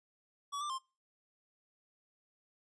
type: tone with pitch steps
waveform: square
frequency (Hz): 1137 / 1184 / 1056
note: C#6 / D6 / C6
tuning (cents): +44 / +14 / +16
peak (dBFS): -37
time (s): 0.52-0.787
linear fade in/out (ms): 20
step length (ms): 89
effects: noise-tail reverb RT60 0.3 s tail -23 dB re dry + resampled to 22050 Hz